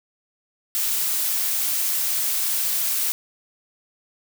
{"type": "noise", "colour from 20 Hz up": "blue", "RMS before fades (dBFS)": -23, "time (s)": [0.75, 3.12], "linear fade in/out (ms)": 0, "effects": []}